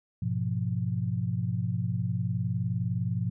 sine chord, F diminished, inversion first, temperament equal, 103.83 / 123.47 / 174.61 Hz, Ab2 / Cb3 / F3, 0 / 0 / 0 cents, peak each -31 / -30 / -32 dBFS, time 0.22-3.3 s, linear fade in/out 5 ms, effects none

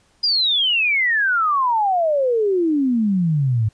sine exponential sweep, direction down, 4978 to 103.83 Hz, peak -15 dBFS, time 0.23-3.69 s, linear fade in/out 10 ms, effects pink hiss -59 dBFS RMS until 3.73 s + resampled to 22050 Hz

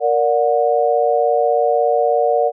sine chord, Bb augmented, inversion none, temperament just, 466.2 / 582.7 / 728.4 Hz, Bb4 / D5 / F#5, 0 / -14 / -27 cents, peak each -17 dBFS, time 0-2.52 s, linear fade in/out 50 ms, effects none

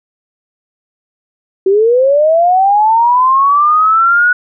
sine linear sweep, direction up, 373.3 to 1474 Hz, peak -6 dBFS, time 1.66-4.33 s, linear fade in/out 5 ms, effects none

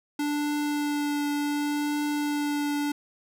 square tone with vibrato, 292.7 Hz, D4, 6 cents flat, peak -26 dBFS, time 0.19-2.92 s, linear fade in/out 5 ms, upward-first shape triangle, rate 0.68 Hz, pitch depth 13 cents each way, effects none

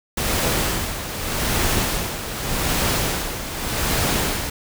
pink noise with tremolo, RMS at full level -20 dBFS, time 0.17-4.5 s, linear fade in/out 5 ms, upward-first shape sine, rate 0.84 Hz, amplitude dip 65%, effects none

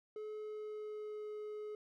triangle tone with pitch glide, 427.7 to 423.3 Hz, A4 to G#4, -49 to +33 cents, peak -40 dBFS, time 0.16-1.75 s, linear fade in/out 2 ms, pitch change -18 cents, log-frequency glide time 0.33-1.31 s, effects none

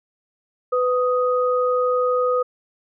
sine tone pair together, 499.9 / 1248 Hz, B4 / D#6, +21 / +5 cents, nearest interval octave + major third, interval 1584 cents, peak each -18 / -22 dBFS, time 0.72-2.43 s, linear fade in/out 10 ms, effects none

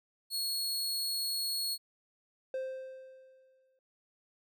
sawtooth tone, 4334 Hz, C#8, 40 cents flat, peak -29 dBFS, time 0.3-1.78 s, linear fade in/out 50 ms
triangle tone with exponential decay, 523.3 Hz, C5, in tune, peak -30 dBFS, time 2.54-3.79 s, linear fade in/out 2 ms, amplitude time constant 270 ms
effects none

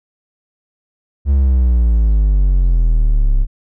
triangle exponential sweep, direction down, 71.1 to 33.21 Hz, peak -7 dBFS, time 1.25-3.47 s, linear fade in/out 50 ms, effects none

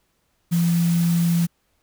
sine tone in noise, 170.2 Hz, F3, 44 cents flat, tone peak -16 dBFS, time 0.51-1.47 s, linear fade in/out 20 ms, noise white, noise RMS -34 dBFS, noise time 0.51-1.47 s, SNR +15 dB, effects pink hiss -68 dBFS RMS until 1.82 s

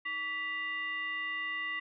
sine tone with frequency modulation, 1972 Hz, B6, 3 cents flat, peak -33 dBFS, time 0.05-1.8 s, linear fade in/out 10 ms, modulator 829 Hz, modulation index 0.72, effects none

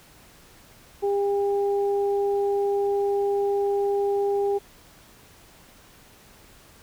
sine tone pair together, 401.5 / 803 Hz, G4 / G5, +41 / +41 cents, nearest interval octave, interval 1200 cents, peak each -21 / -30 dBFS, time 1.02-4.59 s, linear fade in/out 20 ms, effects pink hiss -52 dBFS RMS until 6.82 s

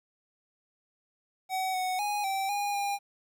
square tone with pitch steps, 754 / 741 / 827 / 776 / 816 / 806 Hz, F#5 / F#5 / G#5 / G5 / G#5 / G5, +32 / +2 / -8 / -18 / -31 / +48 cents, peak -29 dBFS, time 1.49-2.99 s, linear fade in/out 50 ms, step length 250 ms, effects 11-bit

